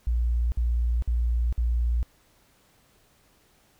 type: tone bursts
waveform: sine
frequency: 59 Hz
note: A#1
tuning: 22 cents sharp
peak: -21 dBFS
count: 4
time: 0.07-2.029 s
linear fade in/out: 0 ms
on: 450 ms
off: 53 ms
effects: pink hiss -62 dBFS RMS until 3.79 s